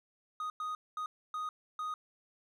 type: tone bursts at uneven times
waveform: triangle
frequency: 1244.5 Hz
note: D#6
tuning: in tune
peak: -33 dBFS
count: 5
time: 0.4-0.5 / 0.6-0.75 / 0.97-1.06 / 1.34-1.49 / 1.79-1.94 s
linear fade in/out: 2 ms
effects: none